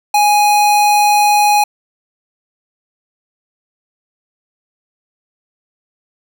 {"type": "tone", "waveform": "square", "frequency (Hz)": 830.6, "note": "G#5", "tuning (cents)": 0, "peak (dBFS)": -9, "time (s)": [0.14, 1.64], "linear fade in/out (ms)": 5, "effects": []}